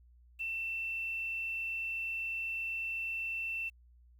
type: tone with quantisation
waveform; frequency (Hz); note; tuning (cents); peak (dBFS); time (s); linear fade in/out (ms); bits
sine; 2683; E7; +30; -34; 0.39-3.7; 20; 10
effects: added 60 Hz sine -58 dBFS peak until 4.19 s